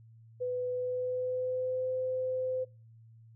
sine tone with pitch glide, 498.5 to 513.4 Hz, B4 to C5, +16 to -33 cents, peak -30 dBFS, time 0.4-2.65 s, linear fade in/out 20 ms, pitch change +51 cents, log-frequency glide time 0.69-1.91 s, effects noise-tail reverb RT60 0.3 s tail -22 dB re dry + added 113 Hz sine -53 dBFS peak until 3.35 s

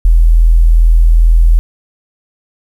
sine tone, 41.2 Hz, E1, in tune, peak -3 dBFS, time 0.05-1.59 s, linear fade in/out 0 ms, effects 7-bit

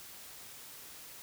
silence, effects white hiss -50 dBFS RMS until 1.22 s

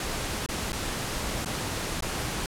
pink noise with dropouts, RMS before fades -31 dBFS, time 0-2.46 s, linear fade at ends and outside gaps 2 ms, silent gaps 0.462-0.488 / 0.721-0.729 / 1.448-1.458 / 2.007-2.023 s, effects low-pass 11000 Hz 12 dB/octave

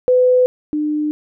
sine tone pair in turn, 503 / 301 Hz, B4 / D4, +32 / +43 cents, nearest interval major sixth, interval 889 cents, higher first, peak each -9 / -16 dBFS, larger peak first, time 0.08-0.46 / 0.73-1.11 s, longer neither, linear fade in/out 0 ms, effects none

